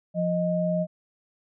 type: tone pair together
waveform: sine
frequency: 174.63 / 622.3 Hz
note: F3 / D#5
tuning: 0 / 0 cents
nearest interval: octave + minor seventh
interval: 2200 cents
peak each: -25 dBFS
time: 0.14-0.87 s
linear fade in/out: 50 ms
effects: none